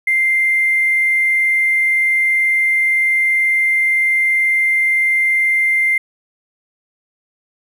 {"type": "tone with hard clipping", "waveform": "triangle", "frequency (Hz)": 2093, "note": "C7", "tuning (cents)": 0, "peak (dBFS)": -12, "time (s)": [0.07, 5.98], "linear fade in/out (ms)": 5, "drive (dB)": 3, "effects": []}